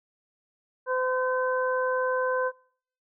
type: harmonic tone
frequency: 511 Hz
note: C5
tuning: 41 cents flat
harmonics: 1 / 2 / 3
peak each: -26 / -29 / -31 dBFS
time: 0.86-2.52 s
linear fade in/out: 50 ms
effects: noise-tail reverb RT60 0.6 s tail -26 dB re dry